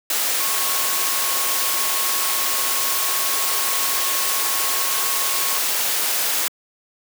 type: tone in noise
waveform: sine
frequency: 1094 Hz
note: C#6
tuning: 23 cents flat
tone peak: -30 dBFS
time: 0.4-5.58 s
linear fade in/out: 2 ms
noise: white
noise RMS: -21 dBFS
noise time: 0.1-6.48 s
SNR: -12 dB
effects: high-pass 400 Hz 12 dB/octave